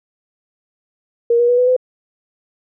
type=tone with pitch steps; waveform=sine; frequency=470 / 479 / 488.3 / 497.7 / 507.2 Hz; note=A#4 / A#4 / B4 / B4 / B4; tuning=+14 / +47 / -20 / +13 / +46 cents; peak=-10 dBFS; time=1.3-1.765 s; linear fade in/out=5 ms; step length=93 ms; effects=none